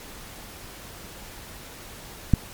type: click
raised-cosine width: 5 ms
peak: -3 dBFS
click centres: 2.337 s
effects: pink hiss -42 dBFS RMS until 2.53 s + MP3 96 kbps